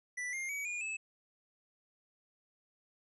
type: tone with pitch steps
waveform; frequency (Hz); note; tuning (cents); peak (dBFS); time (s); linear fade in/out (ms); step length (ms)
square; 1975.5 / 2117 / 2269 / 2432 / 2607; B6 / C7 / C#7 / D#7 / E7; 0 / +20 / +40 / -40 / -20; -37; 0.17-0.97; 10; 160
effects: resampled to 24000 Hz